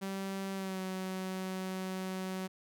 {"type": "tone with pitch glide", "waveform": "sawtooth", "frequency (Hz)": [193.8, 187.63], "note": ["G3", "F#3"], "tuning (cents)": [-20, 24], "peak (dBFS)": -32, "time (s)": [0.01, 2.48], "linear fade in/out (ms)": 20, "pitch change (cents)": -56, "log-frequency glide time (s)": [0.54, 0.8], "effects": []}